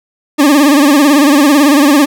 40% pulse tone with vibrato, 287.5 Hz, D4, 37 cents flat, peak -4 dBFS, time 0.38-2.06 s, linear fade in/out 20 ms, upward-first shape sine, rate 18 Hz, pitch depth 110 cents each way, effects none

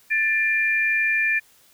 sine tone pair together, 1764 / 2386 Hz, A6 / D7, +4 / +27 cents, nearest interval perfect fourth, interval 523 cents, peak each -21 dBFS, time 0.1-1.4 s, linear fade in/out 20 ms, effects white hiss -56 dBFS RMS until 1.73 s

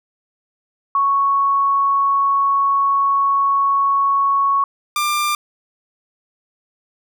sine / sawtooth tone pair in turn, 1108.7 / 1191.2 Hz, C#6 / D6, 0 / +24 cents, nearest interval minor second, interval 124 cents, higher second, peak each -13 dBFS, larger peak neither, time 0.95-4.64 / 4.96-5.35 s, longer first, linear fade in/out 2 ms, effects none

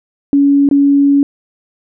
sine tone with dropouts, 281.6 Hz, C#4, 27 cents sharp, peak -6 dBFS, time 0.33-1.23 s, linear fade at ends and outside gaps 1 ms, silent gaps 0.689-0.712 s, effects none

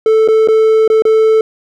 triangle tone with dropouts, 440 Hz, A4, in tune, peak -4 dBFS, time 0.06-1.41 s, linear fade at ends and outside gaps 2 ms, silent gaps 0.277-0.285 / 0.475-0.485 / 0.878-0.9 / 1.022-1.052 s, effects none

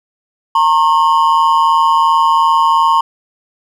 triangle ring-modulated tone, 999 Hz, B5, 20 cents sharp, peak -3 dBFS, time 0.55-3.01 s, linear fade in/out 5 ms, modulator 81.4 Hz, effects none

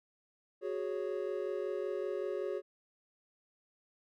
triangle chord, F# suspended second, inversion none, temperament equal, 370 / 415.3 / 554.4 Hz, F#4 / G#4 / C#5, 0 / 0 / 0 cents, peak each -36 / -36 / -38 dBFS, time 0.61-2.62 s, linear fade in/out 50 ms, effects none

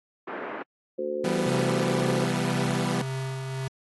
pink band-pass noise, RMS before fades -35 dBFS, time 0.27-0.63 s, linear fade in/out 10 ms, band 270 to 1900 Hz, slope 24 dB/octave
harmonic tone, 74 Hz, D2, 14 cents sharp, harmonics 3 / 4 / 5 / 6 / 7, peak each -40 / -41 / -31 / -37 / -30 dBFS, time 0.98-2.25 s, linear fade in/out 10 ms
sawtooth chord, E minor, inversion none, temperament equal with one note detuned, 167.89 / 196 / 246.9 Hz, E3 / G3 / B3, +32 / 0 / 0 cents, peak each -26 dBFS, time 1.24-3.02 s, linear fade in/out 5 ms
square tone with tremolo, 132.6 Hz, C3, 23 cents sharp, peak -29 dBFS, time 1.46-3.68 s, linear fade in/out 5 ms, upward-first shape sine, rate 1.9 Hz, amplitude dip 30%
effects AAC 32 kbps

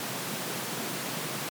pink high-pass noise, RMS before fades -34 dBFS, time 0-1.49 s, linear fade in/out 2 ms, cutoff 120 Hz, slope 96 dB/octave, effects MP3 96 kbps

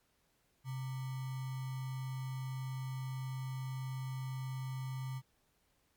sine tone with sample-and-hold, 130.81 Hz, C3, in tune, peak -37 dBFS, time 0.64-5.22 s, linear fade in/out 50 ms, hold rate 1050 Hz, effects pink hiss -75 dBFS RMS until 5.96 s + MP3 96 kbps

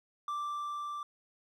triangle tone with level ramp, 1174.7 Hz, D6, in tune, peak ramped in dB -31 to -35 dBFS, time 0.28-1.03 s, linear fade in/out 2 ms, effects none

